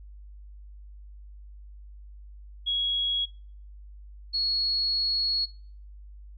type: tone pair in turn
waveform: sine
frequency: 3322 / 4339 Hz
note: G#7 / C#8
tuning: 0 / -38 cents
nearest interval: perfect fourth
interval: 462 cents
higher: second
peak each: -24 dBFS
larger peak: neither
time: 2.66-3.26 / 4.33-5.46 s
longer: second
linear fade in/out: 20 ms
effects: noise-tail reverb RT60 0.5 s tail -24 dB re dry + added 50 Hz sine -43 dBFS peak until 6.37 s